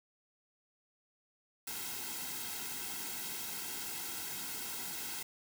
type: noise with comb filter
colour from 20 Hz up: white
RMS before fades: -41 dBFS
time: 1.67-5.23 s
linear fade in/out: 5 ms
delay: 1.7 ms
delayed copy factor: -0.8
effects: none